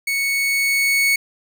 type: tone with level ramp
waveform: 40% pulse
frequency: 2217 Hz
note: C#7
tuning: in tune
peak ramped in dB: -18 to -13 dBFS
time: 0.07-1.16 s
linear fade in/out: 5 ms
effects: none